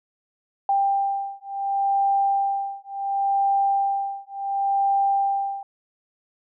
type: beating tone pair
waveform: sine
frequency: 791 / 791.7 Hz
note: G5 / G5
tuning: +15 / +17 cents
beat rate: 0.7 Hz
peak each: -23 dBFS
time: 0.69-5.63 s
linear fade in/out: 2 ms
effects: none